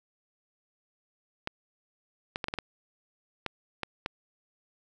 clicks, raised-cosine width 0.3 ms, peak -15 dBFS, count 9, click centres 1.474 / 2.359 / 2.442 / 2.484 / 2.539 / 2.587 / 3.463 / 3.833 / 4.061 s, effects none

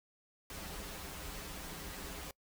pink noise with comb filter, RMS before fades -45 dBFS, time 0.5-2.31 s, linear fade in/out 2 ms, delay 8.4 ms, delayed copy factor -0.9, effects noise-tail reverb RT60 0.1 s tail -24 dB re dry

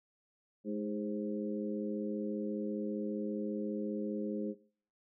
harmonic tone with a mistuned harmonic, 105.2 Hz, G#2, 23 cents sharp, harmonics 2 / 3 / 4 / 5, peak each -36 / -40 / -42 / -44 dBFS, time 0.64-4.55 s, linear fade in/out 50 ms, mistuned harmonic 4, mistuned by -43 cents, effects noise-tail reverb RT60 0.5 s tail -19 dB re dry

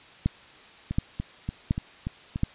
two click trains, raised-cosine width 5 ms, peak -10 / -17 dBFS, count 4 / 6, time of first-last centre 0.26-2.434 / 0.91-2.359 s, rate 1.38 / 3.45 Hz, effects white hiss -50 dBFS RMS until 2.54 s + resampled to 8000 Hz

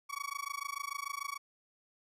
30% pulse tone with amplitude modulation, 1128 Hz, C#6, 30 cents sharp, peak -31 dBFS, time 0.09-1.38 s, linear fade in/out 20 ms, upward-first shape sine, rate 26.8 Hz, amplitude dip 100%, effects resampled to 32000 Hz

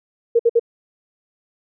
sine tone bursts, 466.2 Hz, A#4, in tune, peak -10 dBFS, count 3, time 0.35-0.596 s, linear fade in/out 10 ms, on 44 ms, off 57 ms, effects none

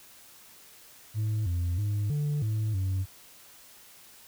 sine tone with pitch steps, 107.6 / 87.3 / 103.4 / 147.1 / 108.3 / 95 Hz, A2 / F2 / G#2 / D3 / A2 / F#2, -38 / 0 / -7 / +3 / -27 / +46 cents, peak -23 dBFS, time 1.14-3.06 s, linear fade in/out 50 ms, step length 320 ms, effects tanh soft clip ceiling -25 dBFS + white hiss -53 dBFS RMS until 4.27 s

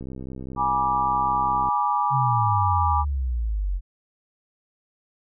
click train, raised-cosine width 3 ms, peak -23 dBFS, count 110, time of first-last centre 0.01-1.687 s, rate 65 Hz
sine chord, G# diminished, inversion none, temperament equal with one note detuned, 830.6 / 969.7 / 1174.7 Hz, G#5 / B5 / D6, 0 / -32 / 0 cents, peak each -24 / -24 / -24 dBFS, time 0.56-3.05 s, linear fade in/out 50 ms
sine exponential sweep, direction down, 138.59 to 43.65 Hz, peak -22 dBFS, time 2.1-3.81 s, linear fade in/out 50 ms
effects none

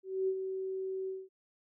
sine tone with ADSR envelope, 380 Hz, F#4, 46 cents sharp, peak -27 dBFS, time 0.03-1.29 s, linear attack 250 ms, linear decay 64 ms, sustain -7 dB, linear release 210 ms, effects none

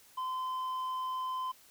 triangle tone with tanh clipping, 1028 Hz, C6, 31 cents flat, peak -34 dBFS, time 0.17-1.52 s, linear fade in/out 10 ms, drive 9 dB, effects white hiss -60 dBFS RMS until 1.7 s

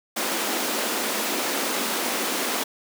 pink high-pass noise, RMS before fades -26 dBFS, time 0.16-2.64 s, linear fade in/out 10 ms, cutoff 220 Hz, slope 48 dB/octave, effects none

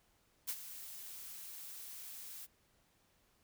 blue noise with ADSR envelope, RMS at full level -37 dBFS, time 0.47-2.47 s, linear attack 22 ms, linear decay 57 ms, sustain -12 dB, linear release 29 ms, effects pink hiss -73 dBFS RMS until 3.43 s

